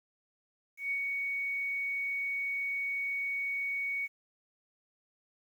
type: tone with ADSR envelope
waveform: sine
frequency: 2233 Hz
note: C#7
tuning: 12 cents sharp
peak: -29 dBFS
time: 0.77-4.08 s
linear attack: 140 ms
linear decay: 71 ms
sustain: -2 dB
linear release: 32 ms
effects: 10-bit